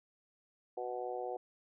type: harmonic tone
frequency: 123.47 Hz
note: B2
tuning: in tune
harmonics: 3 / 4 / 5 / 6 / 7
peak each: -43 / -41 / -47 / -41 / -52 dBFS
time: 0.77-1.37 s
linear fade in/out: 5 ms
effects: none